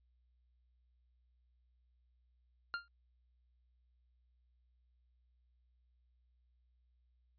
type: tone with exponential decay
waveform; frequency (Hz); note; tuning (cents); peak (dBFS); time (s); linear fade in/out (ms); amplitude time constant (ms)
45% pulse; 1396.9; F6; 0; -33; 2.74-2.88; 0; 30
effects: added 61 Hz sine -70 dBFS peak until 7.38 s + resampled to 11025 Hz